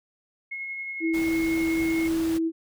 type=tone with tremolo; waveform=sine; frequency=2167 Hz; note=C#7; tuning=40 cents flat; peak=-30 dBFS; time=0.51-2.08 s; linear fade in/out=10 ms; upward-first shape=sine; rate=11 Hz; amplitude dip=25%
type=tone; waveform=sine; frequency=326.6 Hz; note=E4; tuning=16 cents flat; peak=-22 dBFS; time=1-2.52 s; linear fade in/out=50 ms
type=noise; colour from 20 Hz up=pink; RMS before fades=-38 dBFS; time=1.13-2.39 s; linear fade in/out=20 ms
effects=none